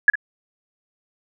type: tone with echo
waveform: sine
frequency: 1690 Hz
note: G#6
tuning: 30 cents sharp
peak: -7 dBFS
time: 0.08-0.1 s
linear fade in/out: 2 ms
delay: 55 ms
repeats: 1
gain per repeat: -14 dB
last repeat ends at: 0.155 s
effects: none